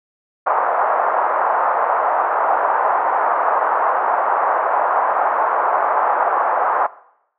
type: band-pass noise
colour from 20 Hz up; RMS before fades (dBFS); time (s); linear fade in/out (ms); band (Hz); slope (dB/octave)
pink; -17; 0.46-6.87; 10; 700 to 1200; 24
effects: noise-tail reverb RT60 0.8 s tail -20 dB re dry + low-pass 2000 Hz 12 dB/octave